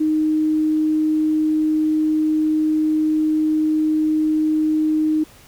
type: tone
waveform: sine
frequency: 310 Hz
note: D#4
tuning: 6 cents flat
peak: -15 dBFS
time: 0-5.24 s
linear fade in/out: 10 ms
effects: pink hiss -47 dBFS RMS until 5.47 s